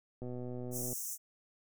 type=click train; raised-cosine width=2 ms; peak=-30 dBFS; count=89; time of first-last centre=0.22-0.93 s; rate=124 Hz
type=high-pass noise; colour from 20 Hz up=pink; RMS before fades=-40 dBFS; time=0.71-1.18 s; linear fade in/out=50 ms; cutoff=5700 Hz; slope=96 dB/octave
effects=none